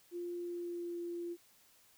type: tone with pitch glide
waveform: sine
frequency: 349.2 to 345 Hz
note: F4 to F4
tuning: 0 to -21 cents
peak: -38 dBFS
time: 0.11-1.37 s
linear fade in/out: 50 ms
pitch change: -21 cents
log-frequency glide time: 0.41-0.97 s
effects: white hiss -66 dBFS RMS until 1.97 s